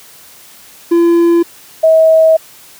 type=tone pair in turn; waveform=triangle / sine; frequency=340 / 641.8 Hz; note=F4 / E5; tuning=-46 / -46 cents; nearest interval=major seventh; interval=1100 cents; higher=second; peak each=-4 dBFS; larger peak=neither; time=0.91-1.43 / 1.83-2.37 s; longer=second; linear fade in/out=10 ms; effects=white hiss -39 dBFS RMS until 2.79 s + high-pass 60 Hz 12 dB/octave